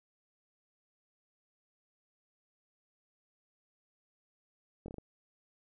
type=slowing click train; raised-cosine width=2 ms; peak=-30 dBFS; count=5; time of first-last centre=4.86-4.983 s; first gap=22 ms; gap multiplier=1.23; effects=none